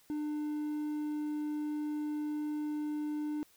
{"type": "tone", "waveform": "triangle", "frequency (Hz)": 299.9, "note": "D4", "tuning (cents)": 36, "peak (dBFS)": -31, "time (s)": [0.1, 3.43], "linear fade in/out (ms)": 0, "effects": ["white hiss -65 dBFS RMS until 3.56 s"]}